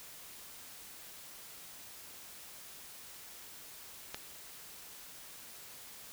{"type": "click", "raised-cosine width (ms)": 0.2, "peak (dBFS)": -21, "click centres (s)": 4.145, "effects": ["white hiss -51 dBFS RMS until 6.12 s"]}